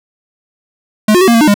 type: tone with pitch steps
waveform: square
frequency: 213.5 / 358.6 / 380.3 / 234.5 / 228.7 / 303.8 / 203.9 Hz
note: G#3 / F4 / F#4 / A#3 / A#3 / D#4 / G#3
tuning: +48 / +46 / +48 / +11 / -33 / -41 / -32 cents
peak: -6 dBFS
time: 1.08-1.542 s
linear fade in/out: 5 ms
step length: 66 ms
effects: none